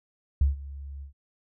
sine tone with ADSR envelope, 69.7 Hz, C#2, 10 cents sharp, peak -16 dBFS, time 0.41-1.13 s, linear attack 4 ms, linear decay 140 ms, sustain -20 dB, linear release 110 ms, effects none

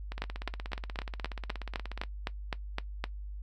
two click trains, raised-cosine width 0.3 ms, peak -16 / -23 dBFS, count 12 / 33, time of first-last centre 0.22-3.041 / 0.12-2.036 s, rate 3.9 / 16.7 Hz, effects noise-tail reverb RT60 0.1 s tail -17 dB re dry + added 50 Hz sine -38 dBFS peak until 3.42 s

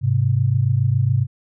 sine tone pair together, 103.6 / 130.81 Hz, G#2 / C3, -4 / 0 cents, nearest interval major third, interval 404 cents, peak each -18 / -17 dBFS, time 0.01-1.27 s, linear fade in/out 50 ms, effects none

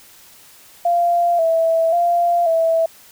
sine tone with vibrato, 674 Hz, E5, 38 cents sharp, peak -13 dBFS, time 0.85-2.86 s, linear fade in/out 5 ms, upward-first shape square, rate 0.93 Hz, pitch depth 47 cents each way, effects white hiss -46 dBFS RMS until 3.11 s

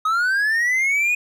triangle linear sweep, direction up, 1251 to 2489 Hz, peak -15 dBFS, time 0.05-1.15 s, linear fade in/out 5 ms, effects none

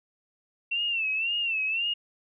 sine tone with vibrato, 2698 Hz, E7, 40 cents sharp, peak -25 dBFS, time 0.71-1.94 s, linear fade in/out 10 ms, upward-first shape sine, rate 1.9 Hz, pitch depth 100 cents each way, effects none

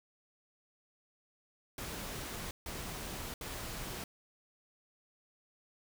pink noise bursts at uneven times, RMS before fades -42 dBFS, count 3, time 1.78-2.51 / 2.66-3.34 / 3.41-4.04 s, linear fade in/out 2 ms, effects none

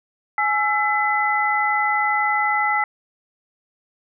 sine tone cluster, 840 / 1334 / 2012 Hz, G#5 / E6 / B6, +19 / +20 / +32 cents, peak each -21 / -23 / -21 dBFS, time 0.38-2.84 s, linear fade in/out 2 ms, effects none

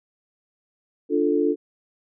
sine chord, D minor, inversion none, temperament equal, 293.7 / 349.2 / 440 Hz, D4 / F4 / A4, 0 / 0 / 0 cents, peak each -22 / -23 / -22 dBFS, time 1.09-1.56 s, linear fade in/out 50 ms, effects none

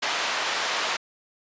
pink band-pass noise, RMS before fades -27 dBFS, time 0.02-0.97 s, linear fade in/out 10 ms, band 790 to 5100 Hz, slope 12 dB/octave, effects resampled to 16000 Hz

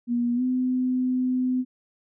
sine tone with pitch glide, 239.8 to 254.1 Hz, A#3 to B3, +49 to +49 cents, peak -21 dBFS, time 0.07-1.65 s, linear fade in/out 50 ms, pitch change +100 cents, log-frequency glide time 0.35-0.42 s, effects none

